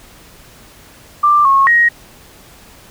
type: tone with pitch steps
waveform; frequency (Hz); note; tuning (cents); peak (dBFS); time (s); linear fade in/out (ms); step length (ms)
sine; 1182 / 1091 / 1883; D6 / C#6 / A#6; +11 / -28 / +17; -7; 1.23-1.89; 10; 220
effects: pink hiss -42 dBFS RMS until 2.9 s